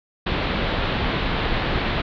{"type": "low-pass noise", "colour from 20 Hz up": "pink", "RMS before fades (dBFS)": -23, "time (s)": [0.26, 2.02], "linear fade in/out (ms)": 10, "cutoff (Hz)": 4000, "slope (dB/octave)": 48, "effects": []}